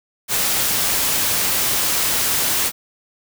white noise, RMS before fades -19 dBFS, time 0.28-2.72 s, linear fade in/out 50 ms, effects none

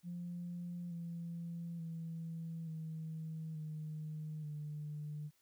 sine tone with pitch steps, 174.61 / 169.35 / 164.24 / 159.29 / 154.49 / 149.83 Hz, F3 / E3 / E3 / D#3 / D#3 / D3, 0 / +47 / -6 / +41 / -12 / +35 cents, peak -40 dBFS, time 0.03-5.31 s, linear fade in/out 50 ms, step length 880 ms, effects tanh soft clip ceiling -36 dBFS + white hiss -75 dBFS RMS until 5.41 s

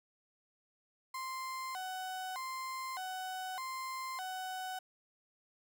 35% pulse tone with vibrato, 884 Hz, A5, 8 cents sharp, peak -37 dBFS, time 1.14-4.79 s, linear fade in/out 5 ms, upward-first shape square, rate 0.82 Hz, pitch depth 290 cents each way, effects none

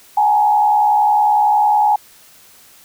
sine tone with frequency modulation, 838 Hz, G#5, 15 cents sharp, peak -10 dBFS, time 0.17-1.96 s, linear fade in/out 5 ms, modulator 70.9 Hz, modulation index 0.7, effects white hiss -46 dBFS RMS until 2.84 s

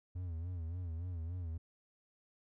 triangle tone with vibrato, 85.7 Hz, F2, 32 cents flat, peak -36 dBFS, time 0.15-1.58 s, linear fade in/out 10 ms, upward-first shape sine, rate 3.5 Hz, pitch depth 110 cents each way, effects none

